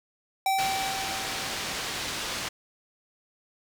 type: tone with exponential decay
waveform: square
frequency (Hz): 773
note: G5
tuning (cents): -24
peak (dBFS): -22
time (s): 0.46-2.26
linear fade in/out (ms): 2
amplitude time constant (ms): 390
type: low-pass noise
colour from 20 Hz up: white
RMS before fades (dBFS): -33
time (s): 0.58-2.49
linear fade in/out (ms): 10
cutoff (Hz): 5000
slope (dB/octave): 12
effects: none